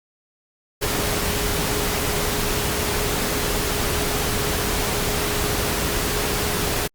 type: tone in noise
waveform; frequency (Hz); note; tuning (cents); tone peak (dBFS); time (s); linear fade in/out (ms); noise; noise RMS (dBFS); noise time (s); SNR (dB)
sine; 415.3; G#4; 0; -30; 0.81-6.88; 20; pink; -23; 0.81-6.88; -10
effects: Opus 48 kbps